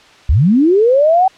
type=linear sweep; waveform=sine; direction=up; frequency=52.3 to 774 Hz; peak=-7 dBFS; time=0.29-1.28 s; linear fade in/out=5 ms; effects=white hiss -43 dBFS RMS until 1.37 s + low-pass 4000 Hz 12 dB/octave